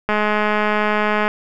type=click train; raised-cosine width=0.5 ms; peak=-4 dBFS; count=252; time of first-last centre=0.09-1.28 s; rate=211 Hz; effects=none